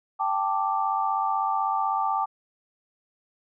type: chord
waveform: sine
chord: G suspended second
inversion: none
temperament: equal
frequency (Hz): 784 / 880 / 1174.7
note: G5 / A5 / D6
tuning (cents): 0 / 0 / 0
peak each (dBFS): -27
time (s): 0.19-2.26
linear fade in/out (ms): 20
effects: none